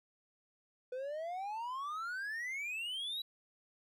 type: exponential sweep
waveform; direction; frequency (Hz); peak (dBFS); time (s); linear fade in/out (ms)
triangle; up; 493.9 to 3951; -36; 0.92-3.22; 5
effects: none